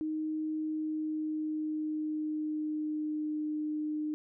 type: tone with pitch glide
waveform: sine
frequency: 311.1 to 304.2 Hz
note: D#4 to D#4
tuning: 0 to -39 cents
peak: -31 dBFS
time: 0.01-4.14 s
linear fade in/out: 0 ms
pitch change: -39 cents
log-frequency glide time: 0.59-3.46 s
effects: none